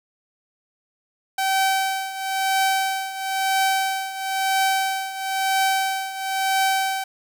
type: tone with tremolo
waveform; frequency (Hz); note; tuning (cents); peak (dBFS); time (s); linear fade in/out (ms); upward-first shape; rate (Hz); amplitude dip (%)
sawtooth; 770; G5; -31; -13; 1.38-7.04; 5; triangle; 1; 80
effects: 8-bit